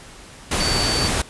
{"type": "tone in noise", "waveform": "sine", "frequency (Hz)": 4558, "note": "C#8", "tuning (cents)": 47, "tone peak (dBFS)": -22, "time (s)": [0.6, 1.08], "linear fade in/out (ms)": 5, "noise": "pink", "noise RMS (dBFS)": -21, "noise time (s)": [0.51, 1.22], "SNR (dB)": -4, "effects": ["pink hiss -42 dBFS RMS until 1.29 s", "resampled to 24000 Hz"]}